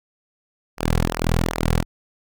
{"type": "tone with flanger", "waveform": "sawtooth", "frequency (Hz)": 41.2, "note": "E1", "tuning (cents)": 0, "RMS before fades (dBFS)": -21, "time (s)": [0.77, 1.85], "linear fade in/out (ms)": 50, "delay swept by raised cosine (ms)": [0.25, 3.35], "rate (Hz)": 2.6, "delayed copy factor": -0.85, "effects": []}